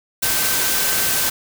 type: tone in noise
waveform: sine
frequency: 1545 Hz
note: G6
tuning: 26 cents flat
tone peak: -30 dBFS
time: 0.22-1.3 s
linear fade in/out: 10 ms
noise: white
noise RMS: -19 dBFS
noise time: 0.22-1.3 s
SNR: -14 dB
effects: none